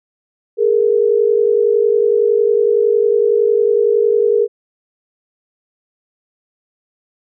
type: tone pair together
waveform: sine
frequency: 415.3 / 466.2 Hz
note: G#4 / A#4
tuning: 0 / 0 cents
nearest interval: major second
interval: 200 cents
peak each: -13 dBFS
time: 0.57-4.48 s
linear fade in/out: 50 ms
effects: none